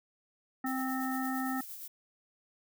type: harmonic tone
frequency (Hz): 261.6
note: C4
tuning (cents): 0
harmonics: 1 / 3 / 5 / 7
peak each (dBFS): -33 / -38 / -40 / -41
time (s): 0.64-1.61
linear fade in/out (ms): 5
type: noise with tremolo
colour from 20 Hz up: violet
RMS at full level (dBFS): -43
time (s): 0.66-1.88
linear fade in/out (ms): 5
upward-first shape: sine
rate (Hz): 8.7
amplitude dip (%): 40
effects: none